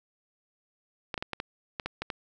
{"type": "clicks", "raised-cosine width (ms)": 0.3, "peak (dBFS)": -16, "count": 9, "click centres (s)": [1.142, 1.178, 1.225, 1.333, 1.401, 1.798, 1.86, 2.02, 2.102], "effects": []}